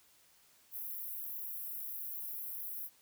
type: high-pass noise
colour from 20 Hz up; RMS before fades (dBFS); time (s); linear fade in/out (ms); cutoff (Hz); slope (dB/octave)
white; -42; 0.71-2.9; 50; 11000; 96
effects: white hiss -66 dBFS RMS until 3.01 s